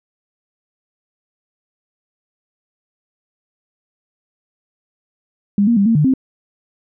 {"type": "tone with pitch steps", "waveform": "sine", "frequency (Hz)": [202.2, 234.8, 199.1, 227.9, 150, 263.1], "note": ["G#3", "A#3", "G3", "A#3", "D3", "C4"], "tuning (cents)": [-46, 13, 27, -39, 37, 10], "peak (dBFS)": -10, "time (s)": [5.58, 6.138], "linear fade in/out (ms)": 2, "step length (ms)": 93, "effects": []}